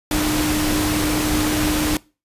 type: tone in noise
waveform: sine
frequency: 303.5 Hz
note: D#4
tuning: 43 cents flat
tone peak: -20 dBFS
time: 0.11-1.97 s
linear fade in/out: 2 ms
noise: pink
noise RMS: -22 dBFS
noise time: 0.11-1.97 s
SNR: -1 dB
effects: noise-tail reverb RT60 0.3 s tail -22 dB re dry + resampled to 32000 Hz